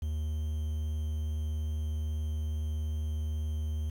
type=tone with quantisation; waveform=triangle; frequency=76.8 Hz; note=D#2; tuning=22 cents flat; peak=-28 dBFS; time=0.02-3.9 s; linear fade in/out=5 ms; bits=9; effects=none